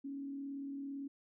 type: tone with frequency modulation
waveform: sine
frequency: 277.2 Hz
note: C#4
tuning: in tune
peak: -40 dBFS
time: 0.04-1.08 s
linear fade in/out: 10 ms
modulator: 37.8 Hz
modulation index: 0.31
effects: none